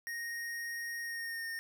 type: tone with pitch glide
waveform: square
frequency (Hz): 1864.7 to 1831.6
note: A#6 to A#6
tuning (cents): 0 to -31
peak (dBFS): -38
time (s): 0.07-1.59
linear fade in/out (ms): 0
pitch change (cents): -31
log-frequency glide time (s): 1.02-1.47
effects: none